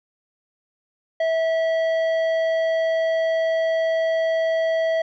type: tone with tanh clipping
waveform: sine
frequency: 651 Hz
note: E5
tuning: 22 cents flat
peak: -20 dBFS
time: 1.2-5.02 s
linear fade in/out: 5 ms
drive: 10 dB
effects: none